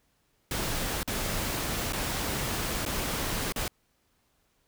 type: noise with dropouts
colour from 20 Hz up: pink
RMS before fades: -31 dBFS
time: 0.51-3.68 s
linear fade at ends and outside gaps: 2 ms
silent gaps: 1.031-1.076 / 1.924-1.932 / 2.852-2.861 / 3.523-3.56 s
effects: pink hiss -71 dBFS RMS until 4.67 s